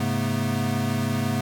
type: tone cluster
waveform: square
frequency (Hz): 104.6 / 136.2 / 217.5 / 243.6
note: G#2 / C#3 / A3 / B3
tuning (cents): +13 / -30 / -20 / -24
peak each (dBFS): -29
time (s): 0-1.41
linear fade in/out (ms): 5
effects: none